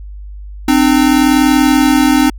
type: tone pair together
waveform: square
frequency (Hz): 261.6 / 302.3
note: C4 / D#4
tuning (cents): 0 / -50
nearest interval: minor third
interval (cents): 250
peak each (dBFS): -11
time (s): 0.68-2.3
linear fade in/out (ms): 5
effects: added 50 Hz sine -26 dBFS peak until 2.38 s